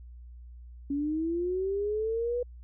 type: linear sweep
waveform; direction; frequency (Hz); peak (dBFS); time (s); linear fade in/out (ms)
sine; up; 277.2 to 493.9; -27; 0.9-2.43; 5
effects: added 60 Hz sine -44 dBFS peak until 2.63 s